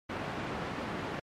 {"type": "band-pass noise", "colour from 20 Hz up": "pink", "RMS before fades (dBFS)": -37, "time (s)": [0.09, 1.2], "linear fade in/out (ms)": 10, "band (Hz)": [120, 2100], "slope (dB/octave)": 12, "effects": ["MP3 64 kbps"]}